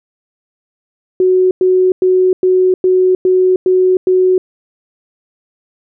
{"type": "tone bursts", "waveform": "sine", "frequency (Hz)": 370, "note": "F#4", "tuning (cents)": 0, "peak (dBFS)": -7, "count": 8, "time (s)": [1.2, 4.38], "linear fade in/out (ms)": 2, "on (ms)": 310, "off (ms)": 100, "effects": []}